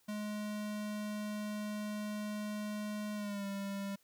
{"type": "tone with pitch glide", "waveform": "square", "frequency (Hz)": [210, 198.21], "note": ["G#3", "G3"], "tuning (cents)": [19, 19], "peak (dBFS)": -38, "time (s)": [0.08, 3.96], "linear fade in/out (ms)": 10, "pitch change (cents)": -100, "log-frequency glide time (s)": [3.15, 3.46], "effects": ["white hiss -71 dBFS RMS until 4.03 s"]}